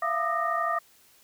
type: tone cluster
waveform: sine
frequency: 671 / 703 / 1204 / 1275 / 1860 Hz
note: E5 / F5 / D6 / D#6 / A#6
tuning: +31 / +11 / +43 / +42 / -4 cents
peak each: -31 / -35 / -27 / -34 / -34 dBFS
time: 0.02-0.79 s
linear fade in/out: 5 ms
effects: white hiss -59 dBFS RMS until 1.23 s